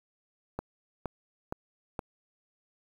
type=click train; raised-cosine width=1 ms; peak=-19 dBFS; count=4; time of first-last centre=0.59-1.992 s; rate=2.14 Hz; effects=8-bit